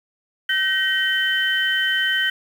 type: tone cluster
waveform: sine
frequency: 1538 / 1884 / 3059 Hz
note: G6 / A#6 / G7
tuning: -33 / +18 / -43 cents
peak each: -22 dBFS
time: 0.49-2.3 s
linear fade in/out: 5 ms
effects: 7-bit